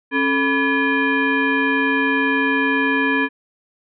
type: tone with frequency modulation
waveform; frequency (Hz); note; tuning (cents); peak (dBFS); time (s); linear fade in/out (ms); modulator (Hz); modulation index
sine; 987.8; B5; 0; -15; 0.11-3.29; 50; 714; 1.8
effects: none